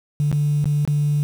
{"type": "tone with dropouts", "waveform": "sine", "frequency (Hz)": 146.83, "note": "D3", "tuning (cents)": 0, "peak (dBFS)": -15, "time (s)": [0.2, 1.23], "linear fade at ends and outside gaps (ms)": 0, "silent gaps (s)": [[0.315, 0.327], [0.643, 0.656], [0.851, 0.876]], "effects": ["tanh soft clip ceiling -12 dBFS", "7-bit"]}